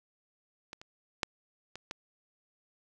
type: clicks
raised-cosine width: 0.2 ms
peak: -25 / -30 / -11 / -25 / -20 dBFS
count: 5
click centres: 0.731 / 0.815 / 1.232 / 1.756 / 1.911 s
effects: none